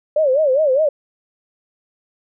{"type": "tone with vibrato", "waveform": "sine", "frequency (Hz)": 569, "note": "C#5", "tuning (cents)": 45, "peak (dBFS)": -12, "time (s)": [0.16, 0.89], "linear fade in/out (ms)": 5, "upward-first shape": "sine", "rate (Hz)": 4.9, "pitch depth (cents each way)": 190, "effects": []}